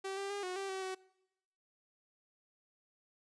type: tone with pitch steps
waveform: sawtooth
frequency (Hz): 386.5 / 395.2 / 404.5 / 365.8 / 390.9 / 381.2 / 376.3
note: G4 / G4 / G#4 / F#4 / G4 / G4 / F#4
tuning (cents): -24 / +14 / -46 / -20 / -5 / -48 / +29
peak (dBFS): -34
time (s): 0.04-0.95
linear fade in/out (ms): 10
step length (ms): 130
effects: noise-tail reverb RT60 0.9 s tail -23 dB re dry + resampled to 22050 Hz